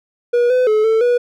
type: tone with pitch steps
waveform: triangle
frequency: 481.5 / 505 / 429.8 / 444.5 / 486.3 Hz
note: B4 / B4 / A4 / A4 / B4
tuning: -44 / +39 / -41 / +18 / -27 cents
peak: -9 dBFS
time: 0.33-1.18 s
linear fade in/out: 10 ms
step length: 170 ms
effects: none